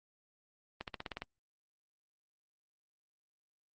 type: accelerating click train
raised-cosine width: 0.3 ms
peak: -23 dBFS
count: 8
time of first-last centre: 0.81-1.22 s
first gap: 68 ms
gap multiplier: 0.95
effects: Opus 24 kbps